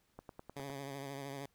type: click train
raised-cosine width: 1 ms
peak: -33 dBFS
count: 6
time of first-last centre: 0.19-0.7 s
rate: 9.8 Hz
type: tone with vibrato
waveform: 10% pulse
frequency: 138.59 Hz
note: C#3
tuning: in tune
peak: -34 dBFS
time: 0.56-1.46 s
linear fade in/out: 5 ms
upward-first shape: triangle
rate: 13 Hz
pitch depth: 52 cents each way
effects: pink hiss -75 dBFS RMS until 1.54 s